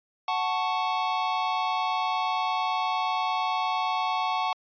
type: chord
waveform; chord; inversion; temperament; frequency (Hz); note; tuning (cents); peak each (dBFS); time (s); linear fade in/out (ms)
square; F# minor; none; equal; 740 / 880 / 1108.7; F#5 / A5 / C#6; 0 / 0 / 0; -30; 0.28-4.53; 2
effects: resampled to 11025 Hz